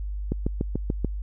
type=click train; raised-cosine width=3 ms; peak=-12 dBFS; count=6; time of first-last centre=0.32-1.047 s; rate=6.88 Hz; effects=added 50 Hz sine -28 dBFS peak until 1.22 s